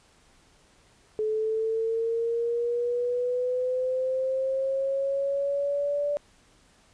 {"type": "linear sweep", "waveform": "sine", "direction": "up", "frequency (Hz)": [430, 583], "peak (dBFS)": -24, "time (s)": [1.19, 6.17], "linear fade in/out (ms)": 0, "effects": ["pink hiss -60 dBFS RMS until 6.93 s", "resampled to 22050 Hz"]}